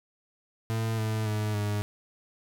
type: tone with pitch steps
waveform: 40% pulse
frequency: 112.3 / 109.42 / 106.61 / 103.88 Hz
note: A2 / A2 / G#2 / G#2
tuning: +36 / -9 / +46 / +1 cents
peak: -26 dBFS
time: 0.7-1.82 s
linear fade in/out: 0 ms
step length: 280 ms
effects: none